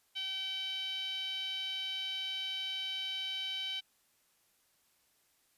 10% pulse tone with band-pass filter, 767 Hz, G5, 38 cents flat, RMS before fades -38 dBFS, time 0.15-3.81 s, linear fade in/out 20 ms, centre 3200 Hz, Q 4.8, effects white hiss -72 dBFS RMS until 5.57 s + resampled to 32000 Hz

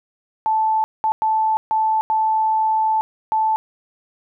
sine tone bursts at uneven times, 876 Hz, A5, 8 cents flat, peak -15 dBFS, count 6, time 0.46-0.84 / 1.04-1.12 / 1.22-1.57 / 1.71-2.01 / 2.1-3.01 / 3.32-3.56 s, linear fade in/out 0 ms, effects none

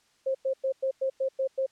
sine tone bursts, 532 Hz, C5, 29 cents sharp, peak -24 dBFS, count 8, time 0.26-1.664 s, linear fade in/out 10 ms, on 88 ms, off 100 ms, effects white hiss -66 dBFS RMS until 1.71 s + low-pass 7000 Hz 12 dB/octave

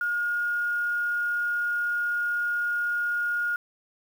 sine tone with quantisation, 1429 Hz, F6, 39 cents sharp, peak -24 dBFS, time 0.01-3.56 s, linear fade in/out 2 ms, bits 8, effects none

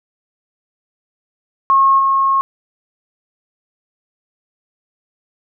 sine tone with level steps, 1085 Hz, C#6, 37 cents flat, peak -8 / -11 dBFS, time 1.7-2.41 s, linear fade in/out 0 ms, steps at 1.98 s, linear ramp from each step 20 ms, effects none

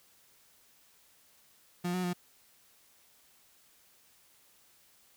35% pulse tone with pitch steps, 176.6 / 182.4 / 177.5 Hz, F3 / F#3 / F3, +20 / -24 / +28 cents, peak -29 dBFS, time 1.84-2.134 s, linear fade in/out 10 ms, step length 98 ms, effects white hiss -64 dBFS RMS until 5.16 s

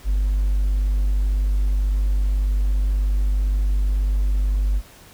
triangle tone with hard clipping, 49.06 Hz, G1, 2 cents sharp, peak -17 dBFS, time 0.04-4.82 s, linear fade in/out 50 ms, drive 4 dB, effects pink hiss -47 dBFS RMS until 5.13 s

